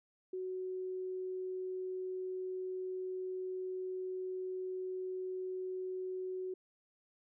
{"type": "tone", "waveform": "sine", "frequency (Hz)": 371.4, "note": "F#4", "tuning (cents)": 7, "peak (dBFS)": -37, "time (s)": [0.33, 6.54], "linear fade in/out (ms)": 5, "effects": []}